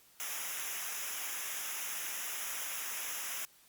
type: noise with comb filter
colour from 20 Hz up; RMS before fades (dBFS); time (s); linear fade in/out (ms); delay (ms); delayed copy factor
white; -39; 0.2-3.45; 0; 0.23; -0.85
effects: white hiss -63 dBFS RMS until 3.68 s + Opus 48 kbps